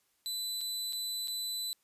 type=tone with dropouts; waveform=sawtooth; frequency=4000 Hz; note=B7; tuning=21 cents sharp; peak=-31 dBFS; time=0.26-1.73 s; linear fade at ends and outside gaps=0 ms; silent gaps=0.608-0.613 / 0.925-0.931 / 1.274-1.281 s; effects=white hiss -74 dBFS RMS until 1.83 s + resampled to 32000 Hz